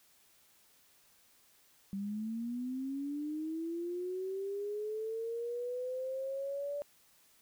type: linear sweep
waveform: sine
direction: up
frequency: 193.9 to 581 Hz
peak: -35 dBFS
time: 1.93-6.82 s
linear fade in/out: 0 ms
effects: white hiss -66 dBFS RMS until 7.41 s